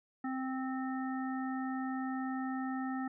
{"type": "harmonic tone", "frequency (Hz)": 261.6, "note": "C4", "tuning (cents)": 0, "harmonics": [1, 3, 5, 7], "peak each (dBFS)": [-35, -42, -45, -47], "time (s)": [0.24, 3.08], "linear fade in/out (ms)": 5, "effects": []}